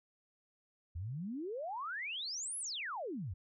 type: exponential two-way sweep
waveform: sine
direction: up then down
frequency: 77.78 to 11175 to 77.78 Hz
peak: -38 dBFS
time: 0.95-3.34 s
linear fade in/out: 10 ms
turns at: 2.58 s
effects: none